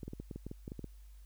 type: clicks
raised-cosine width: 3 ms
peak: -29 dBFS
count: 12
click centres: 0.032 / 0.08 / 0.134 / 0.2 / 0.312 / 0.36 / 0.466 / 0.514 / 0.679 / 0.719 / 0.793 / 0.843 s
effects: added 50 Hz sine -51 dBFS peak until 1.25 s + white hiss -70 dBFS RMS until 1.25 s